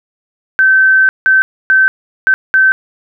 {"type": "tone bursts at uneven times", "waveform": "sine", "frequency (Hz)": 1542, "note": "G6", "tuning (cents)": -29, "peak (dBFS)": -5, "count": 5, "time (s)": [[0.59, 1.09], [1.26, 1.42], [1.7, 1.88], [2.27, 2.34], [2.54, 2.72]], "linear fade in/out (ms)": 0, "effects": []}